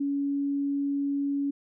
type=tone; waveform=sine; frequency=281.4 Hz; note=C#4; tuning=26 cents sharp; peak=-25 dBFS; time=0-1.51 s; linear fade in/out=10 ms; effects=none